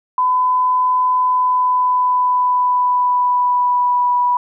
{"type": "tone with pitch glide", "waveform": "sine", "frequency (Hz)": [1007, 981.2], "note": ["B5", "B5"], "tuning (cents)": [33, -12], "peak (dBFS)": -12, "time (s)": [0.18, 4.37], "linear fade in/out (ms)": 2, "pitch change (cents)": -45, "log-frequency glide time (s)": [1.17, 4.16], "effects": []}